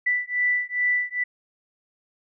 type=beating tone pair; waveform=sine; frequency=1975.5 / 1977.9 Hz; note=B6 / B6; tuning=0 / +2 cents; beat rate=2.4 Hz; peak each=-24 dBFS; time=0.06-1.24 s; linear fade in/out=10 ms; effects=none